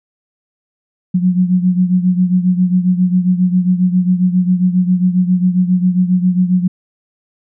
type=beating tone pair; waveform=sine; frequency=180.1 / 187.5 Hz; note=F#3 / F#3; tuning=-46 / +23 cents; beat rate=7.4 Hz; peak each=-11 / -16 dBFS; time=1.14-6.68 s; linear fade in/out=10 ms; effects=none